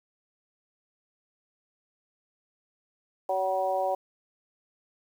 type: harmonic tone with a mistuned harmonic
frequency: 188.6 Hz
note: F#3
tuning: 33 cents sharp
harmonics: 2 / 3 / 4 / 5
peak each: -37 / -28 / -28 / -35 dBFS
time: 3.29-3.95 s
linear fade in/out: 5 ms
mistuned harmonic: 5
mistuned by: +32 cents
effects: 9-bit